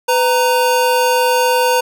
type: tone pair together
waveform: square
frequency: 501 / 930 Hz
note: B4 / A#5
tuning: +25 / -4 cents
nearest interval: major seventh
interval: 1071 cents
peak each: -15 dBFS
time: 0.08-1.81 s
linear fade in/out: 10 ms
effects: none